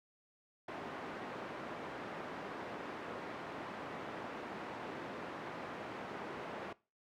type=band-pass noise; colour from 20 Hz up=pink; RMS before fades=-45 dBFS; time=0.68-6.73 s; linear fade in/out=5 ms; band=250 to 1700 Hz; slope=12 dB/octave; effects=noise-tail reverb RT60 0.3 s tail -20 dB re dry